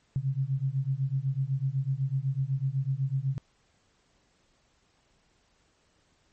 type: beating tone pair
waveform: sine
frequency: 130.81 / 138.81 Hz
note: C3 / C#3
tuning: 0 / +3 cents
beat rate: 8 Hz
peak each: -29 dBFS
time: 0.16-3.38 s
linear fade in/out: 0 ms
effects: pink hiss -68 dBFS RMS until 6.32 s + MP3 32 kbps